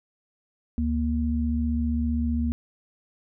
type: tone pair together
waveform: sine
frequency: 73.4 / 235.5 Hz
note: D2 / A#3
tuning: 0 / +18 cents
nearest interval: octave + minor sixth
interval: 2018 cents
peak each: -25 dBFS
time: 0.78-2.52 s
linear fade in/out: 0 ms
effects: none